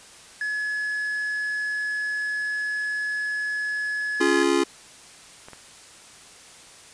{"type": "tone", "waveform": "triangle", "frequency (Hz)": 1700, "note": "G#6", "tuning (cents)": 40, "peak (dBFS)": -23, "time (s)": [0.41, 4.43], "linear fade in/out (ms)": 2}
{"type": "chord", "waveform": "square", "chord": "Db major", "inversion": "none", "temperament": "just", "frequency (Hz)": [277.2, 346.5, 415.8], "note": ["Db4", "F4", "Ab4"], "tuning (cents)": [0, -14, 2], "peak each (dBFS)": [-25, -22, -25], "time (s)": [4.2, 4.64], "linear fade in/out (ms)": 10}
{"type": "clicks", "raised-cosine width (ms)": 0.5, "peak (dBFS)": -26, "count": 2, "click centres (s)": [5.485, 5.533]}
{"effects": ["white hiss -47 dBFS RMS until 6.93 s", "resampled to 22050 Hz"]}